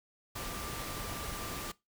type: tone in noise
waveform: sine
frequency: 1182 Hz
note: D6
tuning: 11 cents sharp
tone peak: -46 dBFS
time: 0.35-1.72 s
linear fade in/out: 10 ms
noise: pink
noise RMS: -40 dBFS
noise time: 0.35-1.72 s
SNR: -9 dB
effects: noise-tail reverb RT60 0.2 s tail -20 dB re dry